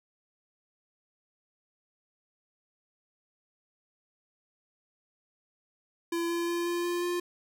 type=tone with pitch steps; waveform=square; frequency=338.7 / 341.3 / 343.8 / 346.4 / 349 / 351.7 Hz; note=E4 / F4 / F4 / F4 / F4 / F4; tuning=+47 / -40 / -27 / -14 / -1 / +12 cents; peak=-29 dBFS; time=6.12-7.2 s; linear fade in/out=5 ms; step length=180 ms; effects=none